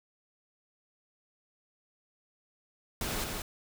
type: noise with echo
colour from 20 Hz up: pink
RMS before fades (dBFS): -34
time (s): 3.01-3.24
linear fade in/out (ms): 2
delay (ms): 180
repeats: 1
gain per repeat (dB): -3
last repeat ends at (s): 3.42
effects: none